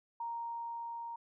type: tone with level ramp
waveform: sine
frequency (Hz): 932.3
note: A#5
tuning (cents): 0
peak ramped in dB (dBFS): -36 to -40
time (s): 0.2-1.16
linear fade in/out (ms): 5
effects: none

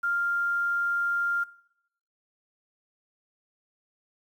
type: tone with quantisation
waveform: sine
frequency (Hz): 1396.9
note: F6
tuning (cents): 0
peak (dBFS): -24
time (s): 0.03-1.44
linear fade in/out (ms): 10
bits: 9
effects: noise-tail reverb RT60 0.8 s tail -20 dB re dry

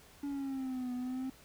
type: exponential two-way sweep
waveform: triangle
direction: down then up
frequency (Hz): 286 to 246.9 to 264.1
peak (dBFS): -33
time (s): 0.23-1.3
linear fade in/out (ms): 5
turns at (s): 0.93
effects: pink hiss -59 dBFS RMS until 1.44 s

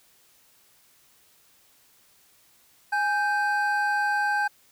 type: tone pair together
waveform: triangle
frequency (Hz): 828 / 1563.1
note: G#5 / G6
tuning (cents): -5 / -5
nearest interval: major seventh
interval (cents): 1100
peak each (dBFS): -23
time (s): 2.92-4.48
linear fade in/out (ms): 10
effects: white hiss -60 dBFS RMS until 4.71 s

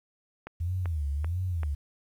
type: click train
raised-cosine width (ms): 0.5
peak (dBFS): -24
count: 4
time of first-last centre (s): 0.47-1.633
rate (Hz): 2.58
type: tone with vibrato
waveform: sine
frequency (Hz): 80.8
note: E2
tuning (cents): -34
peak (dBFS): -27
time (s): 0.6-1.75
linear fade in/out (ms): 10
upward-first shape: sine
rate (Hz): 1.5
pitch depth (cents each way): 240
effects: 10-bit

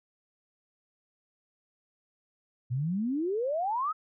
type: exponential sweep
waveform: sine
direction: up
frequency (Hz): 116.8 to 1318.5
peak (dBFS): -27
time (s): 2.7-3.93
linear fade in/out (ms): 20
effects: none

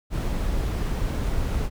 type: noise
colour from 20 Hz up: brown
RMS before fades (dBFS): -25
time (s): 0.1-1.7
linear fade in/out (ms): 50
effects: none

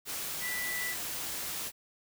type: tone in noise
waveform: sine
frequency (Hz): 1975.5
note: B6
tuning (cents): 0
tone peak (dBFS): -34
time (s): 0.4-0.96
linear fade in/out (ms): 50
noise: white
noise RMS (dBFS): -37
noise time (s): 0.05-1.72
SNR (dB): 0
effects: none

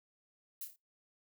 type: noise with echo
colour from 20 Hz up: violet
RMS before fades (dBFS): -42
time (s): 0.61-0.65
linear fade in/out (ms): 5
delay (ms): 28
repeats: 4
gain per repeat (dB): -6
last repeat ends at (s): 0.762
effects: noise-tail reverb RT60 0.2 s tail -23 dB re dry

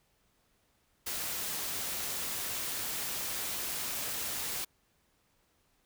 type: noise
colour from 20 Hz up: white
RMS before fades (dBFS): -36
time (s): 1.06-4.65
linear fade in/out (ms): 10
effects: pink hiss -72 dBFS RMS until 5.85 s

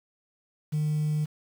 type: tone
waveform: sine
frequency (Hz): 151.9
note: D#3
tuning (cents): -41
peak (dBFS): -22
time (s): 0.72-1.26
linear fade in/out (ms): 20
effects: tanh soft clip ceiling -22 dBFS + 8-bit

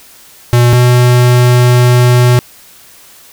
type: tone pair in turn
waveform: square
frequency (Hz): 121.1 / 123.29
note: B2 / B2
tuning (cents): -34 / -3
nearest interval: unison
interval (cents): 31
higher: second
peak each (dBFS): -5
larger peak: neither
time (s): 0.53-0.73 / 0.73-2.39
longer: second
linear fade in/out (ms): 0
effects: white hiss -39 dBFS RMS until 3.32 s

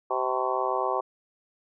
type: harmonic tone with a mistuned harmonic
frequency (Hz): 128.9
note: C3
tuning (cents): -26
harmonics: 3 / 4 / 5 / 6 / 7 / 8 / 9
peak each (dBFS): -32 / -32 / -32 / -32 / -32 / -32 / -32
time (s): 0.1-1.01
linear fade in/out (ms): 10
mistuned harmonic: 9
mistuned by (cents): -63
effects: none

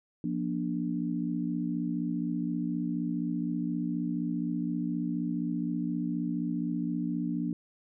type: chord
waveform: sine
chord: Bb major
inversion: second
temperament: equal with one note detuned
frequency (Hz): 174.61 / 238.7 / 293.7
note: F3 / Bb3 / D4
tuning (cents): 0 / +41 / 0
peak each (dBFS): -33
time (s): 0.24-7.53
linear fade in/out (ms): 2
effects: none

